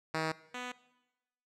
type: tone pair in turn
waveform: 5% pulse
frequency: 159 / 248.2 Hz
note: D#3 / B3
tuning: +38 / +9 cents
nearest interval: minor sixth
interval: 771 cents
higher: second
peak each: -20 / -27 dBFS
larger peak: first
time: 0.14-0.32 / 0.54-0.72 s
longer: neither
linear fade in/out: 5 ms
effects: noise-tail reverb RT60 1.0 s tail -19 dB re dry + low-pass 6000 Hz 12 dB/octave